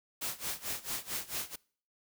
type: noise with tremolo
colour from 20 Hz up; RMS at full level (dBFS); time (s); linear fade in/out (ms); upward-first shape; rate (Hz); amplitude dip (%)
white; -35; 0.21-1.56; 10; sine; 4.5; 90
effects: noise-tail reverb RT60 0.5 s tail -24 dB re dry